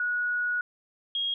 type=tone pair in turn; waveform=sine; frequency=1459 / 3268 Hz; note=F#6 / G#7; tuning=-25 / -29 cents; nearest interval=octave + major second; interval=1396 cents; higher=second; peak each=-25 / -26 dBFS; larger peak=first; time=0-0.61 / 1.15-1.34 s; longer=first; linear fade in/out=2 ms; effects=none